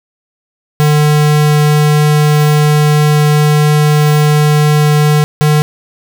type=tone pair in turn; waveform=square; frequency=149.9 / 150.59 Hz; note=D3 / D3; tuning=+36 / +44 cents; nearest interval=unison; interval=8 cents; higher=second; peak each=-7 dBFS; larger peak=neither; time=0.8-5.24 / 5.41-5.62 s; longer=first; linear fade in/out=0 ms; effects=none